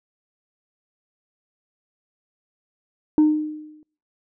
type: tone with exponential decay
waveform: sine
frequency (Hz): 305.6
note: D#4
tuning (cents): -31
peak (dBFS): -8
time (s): 3.18-3.83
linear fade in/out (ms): 1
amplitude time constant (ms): 140
effects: noise-tail reverb RT60 0.6 s tail -26 dB re dry + tanh soft clip ceiling -10 dBFS